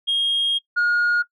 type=tone pair in turn; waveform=sine; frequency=3250 / 1433.2 Hz; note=G#7 / F6; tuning=-38 / +44 cents; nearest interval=octave + major second; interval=1418 cents; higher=first; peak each=-16 / -13 dBFS; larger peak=second; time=0.07-0.59 / 0.76-1.23 s; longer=first; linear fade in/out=20 ms; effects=noise-tail reverb RT60 0.1 s tail -22 dB re dry + tanh soft clip ceiling -15 dBFS